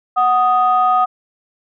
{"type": "tone pair together", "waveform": "sine", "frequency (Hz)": [740.6, 1244.5], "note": ["F#5", "D#6"], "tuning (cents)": [1, 0], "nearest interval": "major sixth", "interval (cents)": 899, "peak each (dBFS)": -13, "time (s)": [0.16, 1.06], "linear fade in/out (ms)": 20, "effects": ["tanh soft clip ceiling -4 dBFS"]}